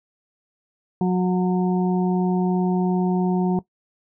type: harmonic tone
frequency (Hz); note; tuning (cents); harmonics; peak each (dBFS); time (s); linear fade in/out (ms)
182.3; F#3; -25; 1 / 2 / 4 / 5; -18 / -24 / -30 / -32; 1.01-3.59; 2
effects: noise-tail reverb RT60 0.1 s tail -18 dB re dry